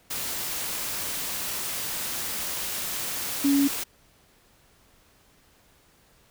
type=tone in noise; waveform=sine; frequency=280 Hz; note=C#4; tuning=18 cents sharp; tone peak=-18 dBFS; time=3.44-3.68 s; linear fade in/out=10 ms; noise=white; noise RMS=-31 dBFS; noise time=0.1-3.84 s; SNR=+10 dB; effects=pink hiss -60 dBFS RMS until 6.3 s